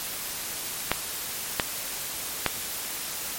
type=clicks; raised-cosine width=0.3 ms; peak=-4 dBFS; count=3; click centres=0.916 / 1.598 / 2.463 s; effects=white hiss -33 dBFS RMS until 3.38 s + MP3 64 kbps